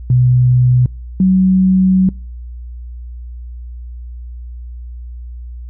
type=tone pair in turn; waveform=sine; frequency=125.1 / 187.44 Hz; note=B2 / F#3; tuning=+23 / +23 cents; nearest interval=perfect fifth; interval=700 cents; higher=second; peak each=-7 dBFS; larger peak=neither; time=0.1-0.86 / 1.2-2.09 s; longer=second; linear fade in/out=2 ms; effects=noise-tail reverb RT60 0.4 s tail -26 dB re dry + added 60 Hz sine -26 dBFS peak until 5.69 s